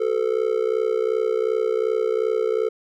triangle tone with amplitude modulation, 440 Hz, A4, in tune, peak -13 dBFS, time 0-2.69 s, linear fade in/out 10 ms, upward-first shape sine, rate 62.7 Hz, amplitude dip 95%, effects none

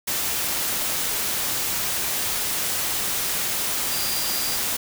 sine tone in noise, 4778 Hz, D8, 29 cents sharp, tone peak -30 dBFS, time 3.91-4.57 s, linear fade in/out 10 ms, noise white, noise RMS -25 dBFS, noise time 0.07-4.77 s, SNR -8 dB, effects none

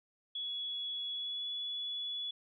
sine tone with pitch glide, 3376 to 3411 Hz, G#7 to G#7, +28 to +46 cents, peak -36 dBFS, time 0.35-2.31 s, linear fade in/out 5 ms, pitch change +18 cents, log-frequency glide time 1.12-1.47 s, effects none

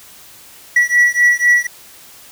triangle beating tone pair, 1940 / 1944 Hz, B6 / B6, -31 / -28 cents, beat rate 4 Hz, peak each -11 dBFS, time 0.76-1.67 s, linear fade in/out 5 ms, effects white hiss -41 dBFS RMS until 2.31 s

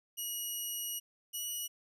5% pulse tone pair in turn, 2900 / 2924 Hz, F#7 / F#7, -35 / -21 cents, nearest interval unison, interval 14 cents, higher second, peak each -27 dBFS, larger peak neither, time 0.17-1 / 1.33-1.68 s, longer first, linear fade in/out 20 ms, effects resampled to 32000 Hz

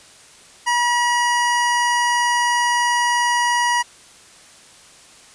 25% pulse tone, 963 Hz, B5, 44 cents flat, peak -12 dBFS, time 0.66-3.83 s, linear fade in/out 20 ms, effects white hiss -46 dBFS RMS until 5.34 s + resampled to 22050 Hz

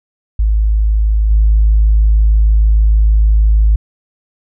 sine tone with level steps, 53.2 Hz, G#1, 42 cents sharp, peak -8 / -5 dBFS, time 0.39-3.76 s, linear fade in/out 5 ms, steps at 1.3 s, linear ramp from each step 10 ms, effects tanh soft clip ceiling -2 dBFS

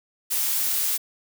blue noise, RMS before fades -24 dBFS, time 0.3-0.98 s, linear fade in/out 20 ms, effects none

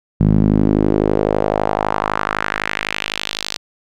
sawtooth tone with band-pass filter sweep, 51.91 Hz, G#1, in tune, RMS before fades -17 dBFS, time 0.2-3.57 s, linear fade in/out 5 ms, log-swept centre 170 to 4600 Hz, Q 2, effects none

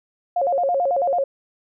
sine tone with vibrato, 622.3 Hz, D#5, in tune, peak -17 dBFS, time 0.36-1.24 s, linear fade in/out 5 ms, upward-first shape square, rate 9.1 Hz, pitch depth 220 cents each way, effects none

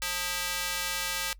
square tone with high-pass filter, 178.5 Hz, F3, 38 cents sharp, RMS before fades -32 dBFS, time 0.02-1.33 s, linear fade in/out 0 ms, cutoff 1800 Hz, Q 0.58, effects noise-tail reverb RT60 0.1 s tail -23 dB re dry + added 45 Hz sine -47 dBFS peak until 1.39 s

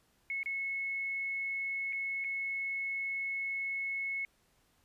sine tone with dropouts, 2191 Hz, C#7, 21 cents flat, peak -33 dBFS, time 0.3-4.25 s, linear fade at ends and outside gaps 1 ms, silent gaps 0.431-0.459 / 1.926-1.93 / 2.241-2.245 s, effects pink hiss -71 dBFS RMS until 4.84 s + resampled to 32000 Hz

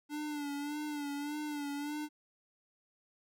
square tone with vibrato, 292.7 Hz, D4, 6 cents flat, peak -37 dBFS, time 0.09-2.09 s, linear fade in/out 50 ms, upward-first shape sine, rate 1.7 Hz, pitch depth 50 cents each way, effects none

